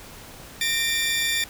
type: tone cluster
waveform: sawtooth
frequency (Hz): 1838 / 2363 / 3531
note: A#6 / D7 / A7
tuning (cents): -25 / +10 / +5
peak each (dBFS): -23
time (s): 0.61-1.44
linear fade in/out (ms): 2
effects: pink hiss -43 dBFS RMS until 1.49 s